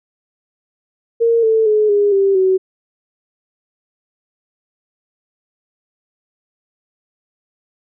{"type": "tone with pitch steps", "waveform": "sine", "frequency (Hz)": [462.4, 443.8, 426, 408.9, 392.4, 376.7], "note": ["A#4", "A4", "G#4", "G#4", "G4", "F#4"], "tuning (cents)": [-14, 15, 44, -27, 2, 31], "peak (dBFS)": -10, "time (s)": [1.2, 2.58], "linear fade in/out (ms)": 20, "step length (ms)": 230, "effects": []}